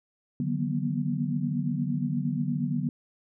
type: tone cluster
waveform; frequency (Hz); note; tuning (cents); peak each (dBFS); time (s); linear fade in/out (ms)
sine; 147.2 / 160.6 / 186.5 / 235.1 / 243.6; D3 / E3 / F#3 / A#3 / B3; +4 / -45 / +14 / +15 / -24; -30 / -36 / -32 / -34 / -31; 0.4-2.89; 2
effects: none